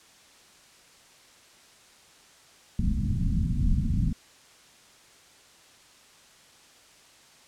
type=low-pass noise; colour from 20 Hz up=pink; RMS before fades=-25 dBFS; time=2.79-4.13 s; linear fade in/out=5 ms; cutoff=240 Hz; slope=48 dB/octave; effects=white hiss -55 dBFS RMS until 7.47 s + low-pass 8000 Hz 12 dB/octave